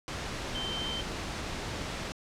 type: tone in noise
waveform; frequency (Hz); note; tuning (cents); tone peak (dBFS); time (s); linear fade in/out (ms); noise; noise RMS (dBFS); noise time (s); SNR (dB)
sine; 3109; G7; -15; -34; 0.55-1.01; 0; pink; -36; 0.08-2.12; -1
effects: low-pass 6000 Hz 12 dB/octave